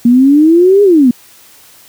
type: exponential two-way sweep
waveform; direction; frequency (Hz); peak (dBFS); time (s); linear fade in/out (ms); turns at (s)
sine; up then down; 233.1 to 415.3 to 233.1; -3; 0.05-1.11; 5; 0.83
effects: white hiss -41 dBFS RMS until 1.88 s + high-pass 60 Hz 12 dB/octave